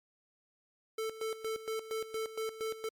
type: tone with tremolo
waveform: square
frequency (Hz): 442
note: A4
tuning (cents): +8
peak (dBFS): -34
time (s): 0.98-2.89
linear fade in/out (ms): 5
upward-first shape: square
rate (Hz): 4.3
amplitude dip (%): 75
effects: MP3 64 kbps